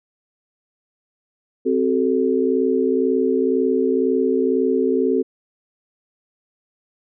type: chord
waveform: sine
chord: F# diminished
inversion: second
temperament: equal with one note detuned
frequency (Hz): 261.6 / 378 / 440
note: C4 / F#4 / A4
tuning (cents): 0 / +37 / 0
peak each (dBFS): -20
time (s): 1.65-5.23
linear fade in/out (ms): 20
effects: none